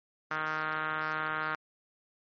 sawtooth tone with band-pass filter, 155.56 Hz, D#3, in tune, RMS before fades -33 dBFS, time 0.31-1.55 s, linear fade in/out 0 ms, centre 1400 Hz, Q 3.9, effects MP3 32 kbps

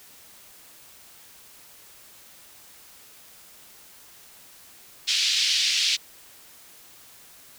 white band-pass noise, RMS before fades -23 dBFS, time 5.07-5.97 s, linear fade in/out 20 ms, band 2600 to 5100 Hz, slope 24 dB/octave, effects white hiss -50 dBFS RMS until 7.58 s

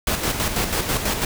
pink noise with tremolo, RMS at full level -21 dBFS, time 0.07-1.25 s, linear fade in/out 2 ms, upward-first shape square, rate 6.1 Hz, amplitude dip 50%, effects none

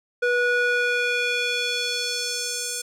square tone with band-pass filter sweep, 487 Hz, B4, 24 cents flat, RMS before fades -24 dBFS, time 0.22-2.82 s, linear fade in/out 10 ms, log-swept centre 1100 to 8200 Hz, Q 1.6, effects none

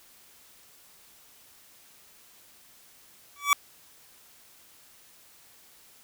25% pulse tone with exponential growth, 1146 Hz, D6, 43 cents flat, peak -11 dBFS, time 3.36-3.53 s, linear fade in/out 1 ms, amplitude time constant 35 ms, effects white hiss -56 dBFS RMS until 6.03 s

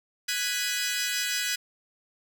15% pulse chord, G# minor seventh, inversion third, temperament equal, 1480 / 1661.2 / 1975.5 / 2489 Hz, F#6 / G#6 / B6 / D#7, 0 / 0 / 0 / 0 cents, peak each -26 dBFS, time 0.28-1.56 s, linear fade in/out 10 ms, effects none

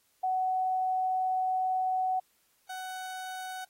sine / 30% pulse tone pair in turn, 747 / 747 Hz, F#5 / F#5, +16 / +16 cents, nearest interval unison, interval 0 cents, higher neither, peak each -26 / -34 dBFS, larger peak first, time 0.23-2.2 / 2.69-3.65 s, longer first, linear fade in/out 10 ms, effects white hiss -70 dBFS RMS until 3.69 s + AAC 48 kbps

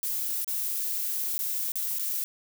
violet noise with dropouts, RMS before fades -30 dBFS, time 0.03-2.24 s, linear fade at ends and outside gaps 0 ms, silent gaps 0.445-0.478 / 1.38-1.391 / 1.719-1.756 / 1.987-1.995 s, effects none

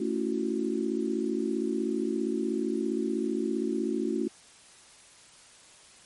sine chord, F# minor seventh, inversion first, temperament just, 222 / 277.5 / 333 / 370 Hz, A3 / C#4 / E4 / F#4, +16 / +2 / +18 / 0 cents, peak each -32 dBFS, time 0-4.28 s, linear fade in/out 5 ms, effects white hiss -54 dBFS RMS until 6.05 s + MP3 48 kbps

